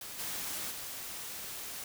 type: noise with level steps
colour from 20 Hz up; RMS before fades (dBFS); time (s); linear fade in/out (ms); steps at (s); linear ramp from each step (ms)
white; -44 / -38 / -42; 0.01-1.84; 2; 0.18 / 0.7; 20
effects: none